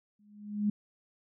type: tone with exponential growth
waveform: sine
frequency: 207.7 Hz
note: G#3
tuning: in tune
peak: -23 dBFS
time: 0.19-0.7 s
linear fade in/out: 5 ms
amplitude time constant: 110 ms
effects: none